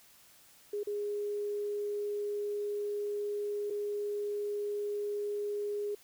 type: tone with dropouts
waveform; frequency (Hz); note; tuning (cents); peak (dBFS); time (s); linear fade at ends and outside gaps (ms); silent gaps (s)
sine; 412.6; G#4; -11; -32; 0.73-5.95; 5; 0.833-0.87 / 3.701-3.705
effects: white hiss -60 dBFS RMS until 6.03 s